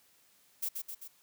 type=noise with echo; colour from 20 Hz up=violet; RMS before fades=-34 dBFS; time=0.62-0.69 s; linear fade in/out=10 ms; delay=130 ms; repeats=3; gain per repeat=-4 dB; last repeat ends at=1.08 s; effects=white hiss -66 dBFS RMS until 1.22 s + high-pass 60 Hz 12 dB/octave